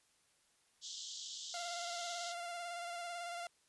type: band-pass noise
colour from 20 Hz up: pink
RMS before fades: -47 dBFS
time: 0.81-2.35 s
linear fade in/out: 50 ms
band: 3100 to 7600 Hz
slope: 96 dB/octave
type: tone with vibrato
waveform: sawtooth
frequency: 694 Hz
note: F5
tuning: 11 cents flat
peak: -38 dBFS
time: 1.54-3.47 s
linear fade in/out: 2 ms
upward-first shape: square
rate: 18 Hz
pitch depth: 22 cents each way
effects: white hiss -73 dBFS RMS until 3.68 s + resampled to 24000 Hz